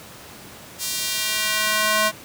square tone with high-pass filter sweep, 214.6 Hz, A3, 43 cents flat, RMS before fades -22 dBFS, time 0.78-2.12 s, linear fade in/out 50 ms, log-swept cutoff 5400 to 830 Hz, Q 0.85, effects pink hiss -41 dBFS RMS until 2.24 s + high-pass 100 Hz 12 dB/octave

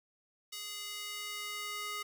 square tone with high-pass filter sweep, 415.3 Hz, G#4, in tune, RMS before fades -41 dBFS, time 0.52-2.03 s, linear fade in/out 10 ms, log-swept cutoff 3400 to 1400 Hz, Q 1.1, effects none

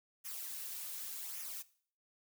blue noise with flanger, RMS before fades -44 dBFS, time 0.24-1.63 s, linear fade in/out 20 ms, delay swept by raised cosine 0.23 to 3.73 ms, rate 0.87 Hz, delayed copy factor -0.6, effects noise-tail reverb RT60 0.5 s tail -18 dB re dry

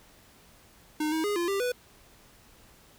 square tone with pitch steps, 305.9 / 318.2 / 412.3 / 345 / 395.3 / 493.6 Hz, D#4 / D#4 / G#4 / F4 / G4 / B4, -29 / +39 / -13 / -21 / +15 / -1 cents, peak -27 dBFS, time 1-1.72 s, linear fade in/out 5 ms, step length 120 ms, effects pink hiss -57 dBFS RMS until 2.98 s

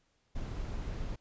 brown noise, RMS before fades -37 dBFS, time 0.35-1.16 s, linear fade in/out 10 ms, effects pink hiss -74 dBFS RMS until 1.2 s + resampled to 16000 Hz

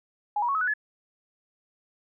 sine tone with pitch steps, 830.6 / 959.6 / 1108.7 / 1281 / 1480 / 1709.9 Hz, G#5 / A#5 / C#6 / E6 / F#6 / A6, 0 / +50 / 0 / -50 / 0 / -50 cents, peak -23 dBFS, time 0.36-0.738 s, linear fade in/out 5 ms, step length 63 ms, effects none

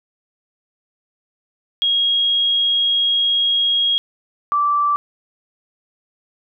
sine tone pair in turn, 3281 / 1166.1 Hz, G#7 / D6, -22 / -13 cents, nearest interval octave + tritone, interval 1791 cents, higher first, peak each -14 dBFS, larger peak neither, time 1.82-3.98 / 4.52-4.96 s, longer first, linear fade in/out 0 ms, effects none

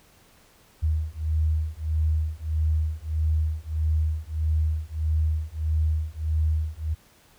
sine beating tone pair, 77.4 / 79 Hz, D#2 / D#2, -9 / +27 cents, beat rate 1.6 Hz, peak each -25 dBFS, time 0.82-6.95 s, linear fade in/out 20 ms, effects pink hiss -57 dBFS RMS until 7.38 s

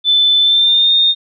sine tone with pitch glide, 3518 to 3663 Hz, A7 to A#7, -1 to -31 cents, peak -8 dBFS, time 0.04-1.15 s, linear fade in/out 50 ms, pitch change +70 cents, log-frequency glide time 0.41-0.92 s, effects none

